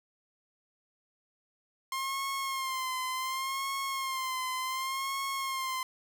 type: tone with vibrato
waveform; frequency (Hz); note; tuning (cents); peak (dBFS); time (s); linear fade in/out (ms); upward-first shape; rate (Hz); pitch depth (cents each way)
sawtooth; 1059; C6; +21; -28; 1.92-5.83; 2; sine; 0.68; 53
effects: none